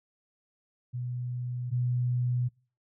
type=tone pair in turn; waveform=sine; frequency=123.47 / 123.47 Hz; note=B2 / B2; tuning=0 / 0 cents; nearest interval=unison; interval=0 cents; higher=neither; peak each=-31 / -25 dBFS; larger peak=second; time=0.93-1.71 / 1.71-2.49 s; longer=neither; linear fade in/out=20 ms; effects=noise-tail reverb RT60 0.4 s tail -26 dB re dry